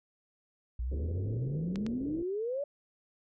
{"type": "exponential sweep", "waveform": "sine", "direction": "up", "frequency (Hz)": [57, 587.3], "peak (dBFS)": -31, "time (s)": [0.79, 2.64], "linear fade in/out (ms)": 5}
{"type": "low-pass noise", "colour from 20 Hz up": "white", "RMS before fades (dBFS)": -42, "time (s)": [0.91, 2.23], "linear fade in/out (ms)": 10, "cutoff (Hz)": 480, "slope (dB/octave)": 48}
{"type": "clicks", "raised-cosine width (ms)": 0.2, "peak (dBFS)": -25, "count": 2, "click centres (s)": [1.758, 1.865]}
{"effects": []}